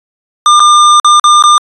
square tone with dropouts, 1202 Hz, D6, 40 cents sharp, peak -3 dBFS, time 0.46-1.58 s, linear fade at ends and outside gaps 1 ms, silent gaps 0.596-0.602 / 0.999-1.046 / 1.197-1.241 / 1.425-1.438 s, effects resampled to 22050 Hz

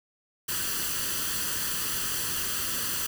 white noise with comb filter, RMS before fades -30 dBFS, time 0.48-3.07 s, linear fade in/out 10 ms, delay 0.66 ms, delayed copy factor +0.65, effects none

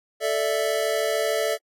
square chord, A suspended fourth, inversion none, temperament just, 440 / 586.7 / 660 Hz, A4 / D5 / E5, 0 / -2 / +2 cents, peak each -27 / -27 / -27 dBFS, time 0.2-1.58 s, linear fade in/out 50 ms, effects AAC 48 kbps

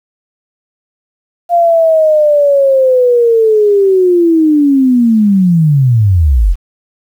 sine linear sweep, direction down, 698.5 to 37.24 Hz, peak -5 dBFS, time 1.49-6.56 s, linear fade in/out 50 ms, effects 7-bit

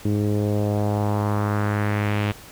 sawtooth tone with low-pass filter sweep, 103.83 Hz, G#2, in tune, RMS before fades -22 dBFS, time 0.05-2.32 s, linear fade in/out 5 ms, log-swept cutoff 330 to 2900 Hz, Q 2.1, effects pink hiss -43 dBFS RMS until 2.51 s

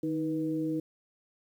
sine tone cluster, 154.4 / 314.7 / 487 Hz, D#3 / D#4 / B4, -13 / +20 / -24 cents, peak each -38 / -29 / -38 dBFS, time 0.03-0.8 s, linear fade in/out 5 ms, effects 10-bit

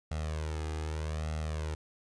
sawtooth tone with flanger, 77.78 Hz, D#2, in tune, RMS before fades -35 dBFS, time 0.11-1.75 s, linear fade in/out 5 ms, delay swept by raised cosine 1.5 to 2.46 ms, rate 0.82 Hz, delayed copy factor +0.75, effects resampled to 22050 Hz + 11-bit

